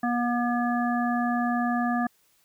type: harmonic tone with a mistuned harmonic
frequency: 240.3 Hz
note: B3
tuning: 47 cents flat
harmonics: 1 / 3 / 5 / 7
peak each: -25 / -28 / -33 / -33 dBFS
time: 0.03-2.07 s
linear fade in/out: 5 ms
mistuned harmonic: 7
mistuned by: +20 cents
effects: white hiss -65 dBFS RMS until 2.44 s